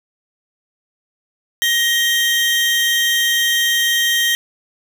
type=tone pair together; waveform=40% pulse; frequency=1881 / 3161 Hz; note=A#6 / G7; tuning=+15 / +14 cents; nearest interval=major sixth; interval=899 cents; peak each=-16 dBFS; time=1.62-4.35 s; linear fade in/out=0 ms; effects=none